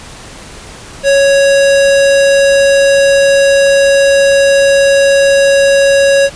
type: tone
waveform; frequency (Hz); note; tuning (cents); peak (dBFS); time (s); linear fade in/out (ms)
square; 554.4; C#5; 0; -6; 1.03-6.3; 50
effects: pink hiss -31 dBFS RMS until 6.35 s + resampled to 22050 Hz